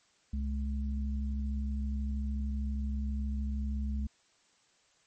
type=tone pair together; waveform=sine; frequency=66.77 / 213.1 Hz; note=C2 / G#3; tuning=+36 / +45 cents; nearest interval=octave + minor sixth; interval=2009 cents; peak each=-31 / -38 dBFS; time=0.33-4.07 s; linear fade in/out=5 ms; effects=white hiss -68 dBFS RMS until 5.06 s + MP3 32 kbps